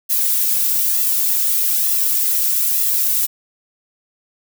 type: noise with flanger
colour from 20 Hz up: violet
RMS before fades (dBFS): -17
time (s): 0.09-3.27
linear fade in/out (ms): 20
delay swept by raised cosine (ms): 1.3 to 2.9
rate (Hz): 1.1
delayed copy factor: -0.85
effects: none